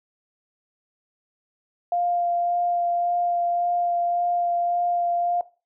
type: tone with vibrato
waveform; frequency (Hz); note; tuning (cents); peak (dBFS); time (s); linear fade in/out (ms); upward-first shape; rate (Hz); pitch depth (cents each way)
sine; 698.5; F5; 0; -20; 1.92-5.41; 2; sine; 1.8; 10
effects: noise-tail reverb RT60 0.3 s tail -17 dB re dry